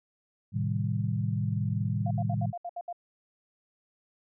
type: chord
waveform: sine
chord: A half-diminished seventh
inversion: none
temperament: equal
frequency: 110 / 130.81 / 155.56 / 196 Hz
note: A2 / C3 / Eb3 / G3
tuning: 0 / 0 / 0 / 0 cents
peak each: -29 / -34 / -33 / -34 dBFS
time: 0.52-2.53 s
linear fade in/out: 50 ms
type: tone bursts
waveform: sine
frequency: 698 Hz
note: F5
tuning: 1 cent flat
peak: -33 dBFS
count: 8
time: 2.06-2.928 s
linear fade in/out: 5 ms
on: 49 ms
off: 68 ms
effects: none